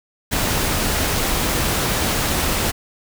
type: noise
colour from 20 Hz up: pink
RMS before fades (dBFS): -20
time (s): 0.31-2.72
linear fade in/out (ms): 20
effects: none